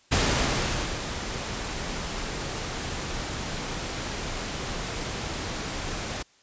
pink noise with ADSR envelope, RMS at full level -22 dBFS, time 0.11-6.23 s, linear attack 16 ms, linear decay 860 ms, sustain -10 dB, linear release 12 ms, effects white hiss -60 dBFS RMS until 6.42 s + resampled to 16000 Hz

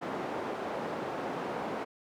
white band-pass noise, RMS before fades -36 dBFS, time 0.01-1.85 s, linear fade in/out 20 ms, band 220 to 770 Hz, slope 12 dB/octave, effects none

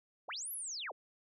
sine linear two-way sweep, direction up then down, 293.7 to 11840 to 293.7 Hz, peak -39 dBFS, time 0.28-0.92 s, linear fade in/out 10 ms, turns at 0.52 s, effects none

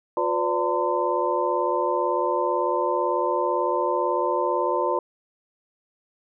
sine tone cluster, 356.6 / 503 / 581 / 908 / 1022 Hz, F4 / B4 / D5 / A#5 / C6, +36 / +32 / -19 / -46 / -41 cents, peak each -27 dBFS, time 0.17-4.99 s, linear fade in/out 2 ms, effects none

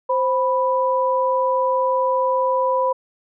sine tone pair together, 522.8 / 987.8 Hz, C5 / B5, -1 / 0 cents, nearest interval major seventh, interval 1101 cents, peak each -19 dBFS, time 0.09-2.93 s, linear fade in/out 10 ms, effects none

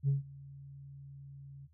sine tone with ADSR envelope, 138.59 Hz, C#3, in tune, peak -23 dBFS, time 0.03-1.68 s, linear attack 54 ms, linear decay 140 ms, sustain -24 dB, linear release 33 ms, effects tanh soft clip ceiling -23 dBFS + added 79 Hz sine -62 dBFS peak until 1.73 s

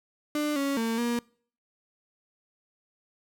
35% pulse tone with pitch steps, 298.1 / 278.1 / 227.3 / 237.7 Hz, D4 / C#4 / A#3 / A#3, +26 / +6 / -43 / +34 cents, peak -24 dBFS, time 0.35-1.19 s, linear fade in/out 2 ms, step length 210 ms, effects noise-tail reverb RT60 0.5 s tail -25 dB re dry

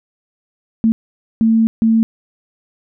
sine tone bursts at uneven times, 224.5 Hz, A3, 35 cents sharp, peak -9 dBFS, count 3, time 0.84-0.92 / 1.41-1.67 / 1.82-2.03 s, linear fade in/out 0 ms, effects none

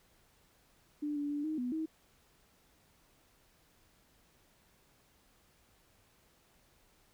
sine tone with pitch steps, 295.8 / 289.5 / 291.4 / 311.5 / 247.4 / 317.6 Hz, D4 / D4 / D4 / D#4 / B3 / D#4, +13 / -25 / -13 / +2 / +3 / +36 cents, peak -33 dBFS, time 1.02-1.86 s, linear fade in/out 10 ms, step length 140 ms, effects pink hiss -68 dBFS RMS until 7.13 s

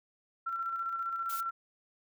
sine tone with tremolo, 1354 Hz, E6, 46 cents sharp, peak -31 dBFS, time 0.46-1.51 s, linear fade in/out 10 ms, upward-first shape square, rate 15 Hz, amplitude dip 35%
blue noise, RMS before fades -42 dBFS, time 1.29-1.41 s, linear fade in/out 10 ms
effects none

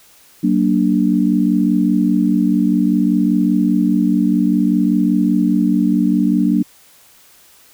sine chord, Gb augmented, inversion none, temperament equal with one note detuned, 188.12 / 233.1 / 293.7 Hz, Gb3 / Bb3 / D4, +29 / 0 / 0 cents, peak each -16 dBFS, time 0.43-6.63 s, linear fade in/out 10 ms, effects white hiss -48 dBFS RMS until 7.73 s

